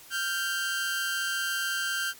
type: tone pair together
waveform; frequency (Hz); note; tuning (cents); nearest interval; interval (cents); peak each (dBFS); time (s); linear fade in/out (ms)
sawtooth; 1392.7 / 1567; F6 / G6; -5 / -1; major second; 204; -30 / -25; 0.1-2.14; 50
effects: white hiss -50 dBFS RMS until 2.19 s + MP3 96 kbps